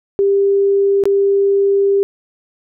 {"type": "tone with dropouts", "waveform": "sine", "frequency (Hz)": 396.9, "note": "G4", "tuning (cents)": 22, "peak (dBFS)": -10, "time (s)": [0.19, 2.03], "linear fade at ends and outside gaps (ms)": 0, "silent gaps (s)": [1.038, 1.055], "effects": []}